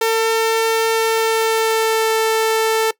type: tone with pitch glide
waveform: sawtooth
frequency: 449.7 to 443.8 Hz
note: A4 to A4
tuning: +38 to +15 cents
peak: -10 dBFS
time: 0.01-2.91 s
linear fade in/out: 5 ms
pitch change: -23 cents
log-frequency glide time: 0.94-2.13 s
effects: noise-tail reverb RT60 0.1 s tail -20 dB re dry